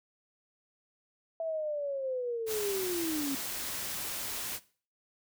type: linear sweep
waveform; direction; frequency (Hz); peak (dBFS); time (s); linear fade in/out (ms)
sine; down; 661 to 268; -31; 1.4-3.35; 2
type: noise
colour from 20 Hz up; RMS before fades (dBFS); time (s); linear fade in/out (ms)
white; -37; 2.46-4.6; 50
effects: noise-tail reverb RT60 0.4 s tail -18 dB re dry